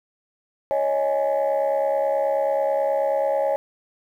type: chord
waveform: sine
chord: C# suspended second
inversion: none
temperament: just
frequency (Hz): 554.4 / 623.7 / 831.5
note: C#5 / D#5 / G#5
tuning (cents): 0 / +4 / +2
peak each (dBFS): -20 / -23 / -25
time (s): 0.71-3.56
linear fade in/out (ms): 0
effects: tanh soft clip ceiling -14 dBFS + 9-bit